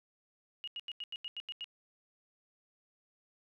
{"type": "tone bursts", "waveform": "sine", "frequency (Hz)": 2874, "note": "F7", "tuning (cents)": 49, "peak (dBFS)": -38, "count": 9, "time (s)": [0.64, 1.643], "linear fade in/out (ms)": 0, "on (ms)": 35, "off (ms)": 86, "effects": []}